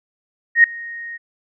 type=tone with ADSR envelope; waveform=sine; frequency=1864.7 Hz; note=A#6; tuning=in tune; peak=-4 dBFS; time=0.55-1.18 s; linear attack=89 ms; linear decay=3 ms; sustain=-24 dB; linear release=22 ms; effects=none